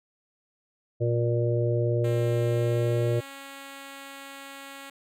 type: harmonic tone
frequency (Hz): 118.6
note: A#2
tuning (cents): +30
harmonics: 1 / 3 / 4 / 5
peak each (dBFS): -24 / -29 / -30 / -31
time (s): 1-3.21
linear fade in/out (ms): 20
type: tone with pitch glide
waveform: 5% pulse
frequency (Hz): 266.2 to 275.4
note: C4 to C#4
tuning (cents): +30 to -11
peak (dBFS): -29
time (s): 2.04-4.9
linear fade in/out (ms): 5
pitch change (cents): +59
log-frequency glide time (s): 2.49-3.27
effects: none